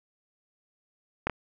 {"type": "clicks", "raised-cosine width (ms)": 0.5, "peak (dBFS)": [-11, -15], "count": 2, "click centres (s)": [1.27, 1.297], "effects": []}